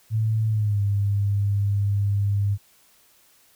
sine tone with pitch glide, 110 to 100.87 Hz, A2 to G2, 0 to +50 cents, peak -19 dBFS, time 0.1-2.58 s, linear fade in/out 50 ms, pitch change -150 cents, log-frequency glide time 0.48-0.81 s, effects white hiss -58 dBFS RMS until 3.55 s

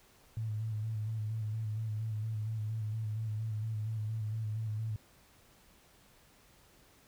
sine tone with vibrato, 109.1 Hz, A2, 14 cents flat, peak -33 dBFS, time 0.37-4.96 s, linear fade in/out 0 ms, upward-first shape square, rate 4.3 Hz, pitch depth 35 cents each way, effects pink hiss -63 dBFS RMS until 7.07 s

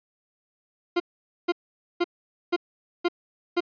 40% pulse tone bursts, 349.2 Hz, F4, in tune, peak -19 dBFS, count 6, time 0.96-3.606 s, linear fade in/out 10 ms, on 41 ms, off 480 ms, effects resampled to 11025 Hz

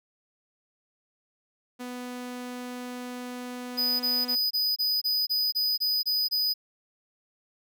sawtooth tone, 247.7 Hz, B3, 5 cents sharp, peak -31 dBFS, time 1.79-4.36 s, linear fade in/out 20 ms
square tone bursts, 4978 Hz, D#8, in tune, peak -24 dBFS, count 11, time 3.77-6.54 s, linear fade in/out 20 ms, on 230 ms, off 24 ms
effects none

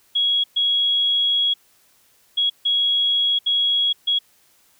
sine tone bursts at uneven times, 3322 Hz, G#7, in tune, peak -16 dBFS, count 6, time 0.15-0.44 / 0.56-1.54 / 2.37-2.5 / 2.65-3.39 / 3.46-3.93 / 4.07-4.19 s, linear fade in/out 10 ms, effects white hiss -58 dBFS RMS until 4.79 s

